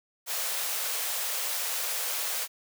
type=high-pass noise; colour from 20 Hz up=white; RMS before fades=-31 dBFS; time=0.26-2.48 s; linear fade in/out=50 ms; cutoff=450 Hz; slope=96 dB/octave; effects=none